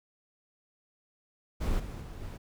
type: noise with level steps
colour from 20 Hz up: brown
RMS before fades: -30 / -39 / -42 / -40 dBFS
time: 1.6-2.38 s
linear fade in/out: 20 ms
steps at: 1.79 / 2.01 / 2.2 s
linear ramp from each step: 10 ms
effects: none